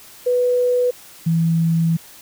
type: tone pair in turn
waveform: sine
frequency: 493.9 / 164.82 Hz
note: B4 / E3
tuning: 0 / 0 cents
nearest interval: octave + perfect fifth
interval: 1900 cents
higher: first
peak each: -14 dBFS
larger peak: neither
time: 0.26-0.91 / 1.26-1.97 s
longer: second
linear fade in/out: 10 ms
effects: white hiss -43 dBFS RMS until 2.21 s